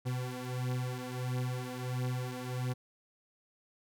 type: beating tone pair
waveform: 40% pulse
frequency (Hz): 125.3 / 126.8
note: B2 / B2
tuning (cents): +25 / +46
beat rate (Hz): 1.5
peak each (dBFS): -35 / -37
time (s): 0.05-2.74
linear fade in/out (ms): 20
effects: none